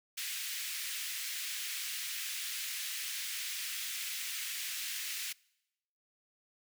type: high-pass noise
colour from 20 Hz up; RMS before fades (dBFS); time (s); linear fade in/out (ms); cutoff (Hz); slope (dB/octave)
pink; -39; 0.17-5.33; 10; 2000; 24
effects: noise-tail reverb RT60 0.9 s tail -25 dB re dry